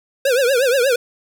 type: tone with vibrato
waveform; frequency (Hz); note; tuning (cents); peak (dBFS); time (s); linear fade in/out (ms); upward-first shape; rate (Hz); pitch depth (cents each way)
square; 514; C5; -31; -14; 0.25-0.96; 5; triangle; 8.4; 190
effects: none